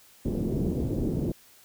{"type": "low-pass noise", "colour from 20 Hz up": "white", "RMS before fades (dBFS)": -28, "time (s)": [0.25, 1.32], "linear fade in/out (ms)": 5, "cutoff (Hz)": 360, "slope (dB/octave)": 24, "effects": ["white hiss -56 dBFS RMS until 1.64 s"]}